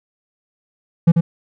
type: tone with echo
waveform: triangle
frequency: 167.8 Hz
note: E3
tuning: 31 cents sharp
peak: -4 dBFS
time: 1.07-1.12 s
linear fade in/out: 10 ms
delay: 90 ms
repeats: 1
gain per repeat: -5 dB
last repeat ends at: 1.21 s
effects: none